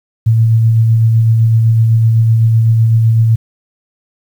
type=tone with tremolo; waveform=sine; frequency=113 Hz; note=A2; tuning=47 cents sharp; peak=-5 dBFS; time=0.26-3.36 s; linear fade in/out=10 ms; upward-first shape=sine; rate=7.9 Hz; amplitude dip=25%; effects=7-bit